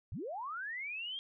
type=linear sweep; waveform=sine; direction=up; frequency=65.5 to 3257 Hz; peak=-38 dBFS; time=0.12-1.19 s; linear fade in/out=0 ms; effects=none